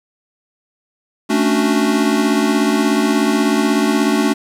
square chord, D major seventh, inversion second, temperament equal, 220 / 277.2 / 293.7 / 370 Hz, A3 / C#4 / D4 / F#4, 0 / 0 / 0 / 0 cents, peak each -18 / -20 / -19 / -21 dBFS, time 1.29-4.34 s, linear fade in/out 20 ms, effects low-pass 11000 Hz 12 dB/octave + 7-bit

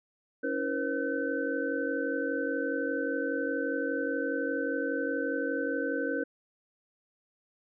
sine tone cluster, 278.8 / 323.8 / 480.1 / 532 / 1523 Hz, C#4 / E4 / B4 / C5 / F#6, +10 / -31 / -49 / +29 / +50 cents, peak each -34 / -37 / -33 / -36 / -35 dBFS, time 0.43-6.24 s, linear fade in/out 10 ms, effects none

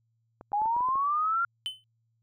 clicks, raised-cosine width 1 ms, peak -30 dBFS, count 8, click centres 0.411 / 0.519 / 0.618 / 0.658 / 0.765 / 0.807 / 0.887 / 0.956 s
sine linear sweep, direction up, 805 to 1396.9 Hz, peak -24 dBFS, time 0.53-1.45 s, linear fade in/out 2 ms
triangle tone with exponential decay, 3043 Hz, F#7, 48 cents sharp, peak -25 dBFS, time 1.66-1.84 s, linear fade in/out 0 ms, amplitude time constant 37 ms
effects added 114 Hz sine -70 dBFS peak until 2.22 s

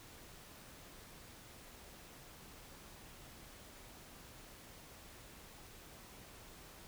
silence, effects pink hiss -56 dBFS RMS until 6.87 s

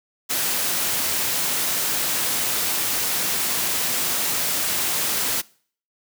white noise, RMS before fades -23 dBFS, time 0.29-5.42 s, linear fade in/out 20 ms, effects noise-tail reverb RT60 0.5 s tail -23 dB re dry + high-pass 100 Hz 12 dB/octave

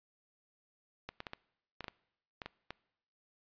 clicks, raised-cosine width 0.3 ms, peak -25 dBFS, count 10, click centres 1.09 / 1.204 / 1.268 / 1.334 / 1.807 / 1.843 / 1.882 / 2.418 / 2.46 / 2.706 s, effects noise-tail reverb RT60 0.8 s tail -23 dB re dry + resampled to 11025 Hz

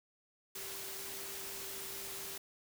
sine tone in noise, 390.4 Hz, G4, 7 cents flat, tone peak -53 dBFS, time 0.55-2.38 s, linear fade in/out 5 ms, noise white, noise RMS -44 dBFS, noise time 0.55-2.38 s, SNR -12 dB, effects none

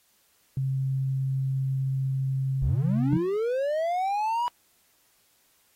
sine tone, 133.7 Hz, C3, 38 cents sharp, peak -24 dBFS, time 0.57-3.17 s, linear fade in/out 2 ms
triangle linear sweep, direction up, 45.31 to 983 Hz, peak -22 dBFS, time 2.62-4.48 s, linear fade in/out 0 ms
sine tone with exponential decay, 175.7 Hz, F3, 11 cents sharp, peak -20 dBFS, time 3.13-3.37 s, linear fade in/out 0 ms, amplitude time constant 52 ms
effects white hiss -65 dBFS RMS until 5.75 s + AAC 48 kbps

